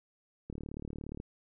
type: click train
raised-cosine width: 3 ms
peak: -28 dBFS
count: 27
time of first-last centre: 0.5-1.201 s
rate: 37.1 Hz
effects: none